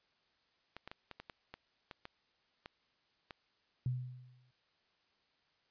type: clicks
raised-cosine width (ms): 0.3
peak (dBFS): -30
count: 11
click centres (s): 0.766 / 0.876 / 0.915 / 1.113 / 1.2 / 1.298 / 1.54 / 1.912 / 2.054 / 2.659 / 3.308
type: tone with exponential decay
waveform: sine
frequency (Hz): 125.8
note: B2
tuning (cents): +32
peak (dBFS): -30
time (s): 3.86-4.51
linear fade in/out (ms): 2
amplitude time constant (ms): 140
effects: white hiss -75 dBFS RMS until 5.7 s + resampled to 11025 Hz